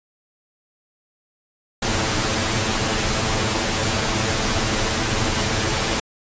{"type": "noise with comb filter", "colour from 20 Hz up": "pink", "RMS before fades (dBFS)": -21, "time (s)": [1.82, 6], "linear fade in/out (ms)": 5, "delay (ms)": 9.1, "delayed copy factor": 0.8, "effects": ["resampled to 16000 Hz"]}